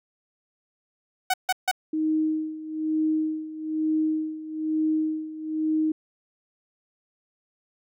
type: tone bursts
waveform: sawtooth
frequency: 747 Hz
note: F#5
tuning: 16 cents sharp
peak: -16 dBFS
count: 3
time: 1.3-1.714 s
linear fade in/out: 5 ms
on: 38 ms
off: 150 ms
type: tone with tremolo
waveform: sine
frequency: 312.6 Hz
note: D#4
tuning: 8 cents sharp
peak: -20 dBFS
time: 1.93-5.92 s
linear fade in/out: 5 ms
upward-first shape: sine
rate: 1.1 Hz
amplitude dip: 80%
effects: none